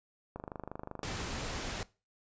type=click train; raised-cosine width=1 ms; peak=-26 dBFS; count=18; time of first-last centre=0.36-1.032 s; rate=25.3 Hz
type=noise; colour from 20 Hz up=pink; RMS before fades=-38 dBFS; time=1.03-1.83 s; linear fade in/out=2 ms
effects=noise-tail reverb RT60 0.3 s tail -20 dB re dry + resampled to 16000 Hz